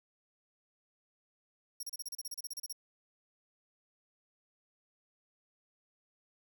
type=tone bursts; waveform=20% pulse; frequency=5588 Hz; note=F8; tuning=in tune; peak=-33 dBFS; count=15; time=1.8-2.727 s; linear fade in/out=5 ms; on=31 ms; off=33 ms; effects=none